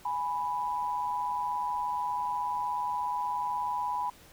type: tone pair together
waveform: sine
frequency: 831.2 / 987.8 Hz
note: G#5 / B5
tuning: +1 / 0 cents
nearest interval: minor third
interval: 299 cents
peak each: -34 / -30 dBFS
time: 0.05-4.1 s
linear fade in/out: 5 ms
effects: pink hiss -55 dBFS RMS until 4.32 s